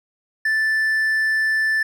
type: tone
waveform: triangle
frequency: 1760 Hz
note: A6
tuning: in tune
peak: -15 dBFS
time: 0.45-1.83 s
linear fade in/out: 5 ms
effects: none